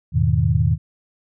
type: chord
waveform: sine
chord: E major seventh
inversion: none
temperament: equal with one note detuned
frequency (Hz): 82.41 / 105.21 / 123.47 / 155.56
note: E2 / G#2 / B2 / D#3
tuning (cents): 0 / +23 / 0 / 0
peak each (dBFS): -20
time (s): 0.12-0.78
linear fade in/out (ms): 50
effects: none